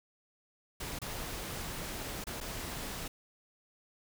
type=noise with dropouts; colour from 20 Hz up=pink; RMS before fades=-40 dBFS; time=0.8-3.08 s; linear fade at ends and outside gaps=5 ms; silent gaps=0.989-1.016 / 2.241-2.268 / 2.404-2.41 s; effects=none